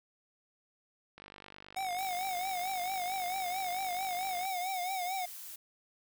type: click train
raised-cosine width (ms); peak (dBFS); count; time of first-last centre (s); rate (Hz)
0.3; -33; 163; 1.18-4.453; 49.5
type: tone with vibrato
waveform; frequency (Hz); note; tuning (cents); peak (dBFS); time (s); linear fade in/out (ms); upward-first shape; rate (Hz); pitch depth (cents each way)
square; 740; F#5; 0; -34; 1.76-5.26; 10; triangle; 4.5; 100
type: noise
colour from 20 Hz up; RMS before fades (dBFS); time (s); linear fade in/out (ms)
blue; -46; 1.98-5.56; 5
effects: none